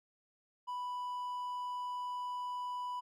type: tone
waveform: triangle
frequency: 989 Hz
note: B5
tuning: 2 cents sharp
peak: -35 dBFS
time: 0.67-3.01 s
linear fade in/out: 20 ms
effects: none